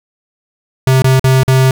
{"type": "tone with dropouts", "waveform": "square", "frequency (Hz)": 131.3, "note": "C3", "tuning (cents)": 6, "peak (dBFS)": -7, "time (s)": [0.87, 1.71], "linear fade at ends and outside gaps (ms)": 2, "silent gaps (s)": [[1.021, 1.043], [1.195, 1.242], [1.434, 1.479]], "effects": []}